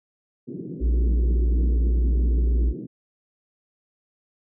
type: band-pass noise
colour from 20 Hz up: white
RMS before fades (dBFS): -34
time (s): 0.47-2.87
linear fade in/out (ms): 20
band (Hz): 130 to 390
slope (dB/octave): 48
type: tone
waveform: sine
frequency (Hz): 59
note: A#1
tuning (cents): +22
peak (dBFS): -17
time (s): 0.8-2.74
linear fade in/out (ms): 50
effects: none